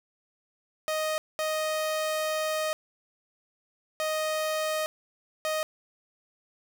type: tone bursts at uneven times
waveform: sawtooth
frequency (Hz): 623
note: D#5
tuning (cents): +2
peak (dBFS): -23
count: 4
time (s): 0.88-1.18 / 1.39-2.73 / 4-4.86 / 5.45-5.63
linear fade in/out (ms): 0
effects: none